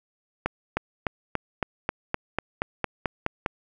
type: accelerating click train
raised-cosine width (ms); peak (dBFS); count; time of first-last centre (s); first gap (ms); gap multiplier
0.5; -9; 13; 0.46-3.461; 310; 0.96
effects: none